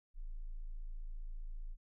sine tone, 27.5 Hz, A0, in tune, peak -40 dBFS, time 0.14-1.77 s, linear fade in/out 50 ms, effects none

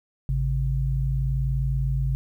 sine tone pair together, 53.96 / 134.6 Hz, A1 / C3, -33 / +49 cents, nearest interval octave + major third, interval 1582 cents, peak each -24 dBFS, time 0.29-2.15 s, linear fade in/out 0 ms, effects 10-bit

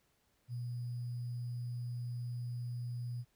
sine tone with sample-and-hold, 121.2 Hz, B2, 32 cents flat, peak -37 dBFS, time 0.48-3.25 s, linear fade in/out 50 ms, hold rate 4900 Hz, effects pink hiss -75 dBFS RMS until 3.35 s

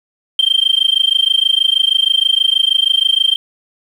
sine tone with amplitude modulation, 3154 Hz, G7, 10 cents sharp, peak -5 dBFS, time 0.39-3.36 s, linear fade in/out 2 ms, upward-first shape sine, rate 26.3 Hz, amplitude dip 100%, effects tanh soft clip ceiling -4 dBFS + 7-bit

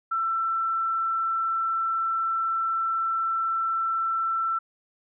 sine tone, 1338 Hz, E6, 25 cents sharp, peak -23 dBFS, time 0.11-4.59 s, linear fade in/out 10 ms, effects none

